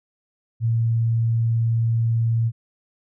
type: tone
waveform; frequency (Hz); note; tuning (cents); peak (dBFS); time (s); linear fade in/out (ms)
sine; 114.8; A#2; -26; -17; 0.6-2.52; 50
effects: none